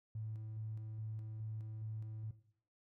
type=tone with tremolo; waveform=triangle; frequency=109.2 Hz; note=A2; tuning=13 cents flat; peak=-36 dBFS; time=0.15-2.31 s; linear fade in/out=5 ms; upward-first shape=square; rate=2.4 Hz; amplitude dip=35%; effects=noise-tail reverb RT60 0.6 s tail -18 dB re dry + tanh soft clip ceiling -38 dBFS